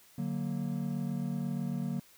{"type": "chord", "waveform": "triangle", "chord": "D augmented", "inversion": "none", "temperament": "equal", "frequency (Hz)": [146.83, 185, 233.1], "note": ["D3", "F#3", "A#3"], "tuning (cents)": [0, 0, 0], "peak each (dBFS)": -34, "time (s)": [0.18, 2], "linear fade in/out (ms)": 5, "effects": ["white hiss -60 dBFS RMS until 2.17 s"]}